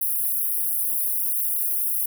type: high-pass noise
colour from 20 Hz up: white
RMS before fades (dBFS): -24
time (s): 0.01-2.06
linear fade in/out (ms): 5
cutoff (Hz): 9800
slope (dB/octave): 96
effects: none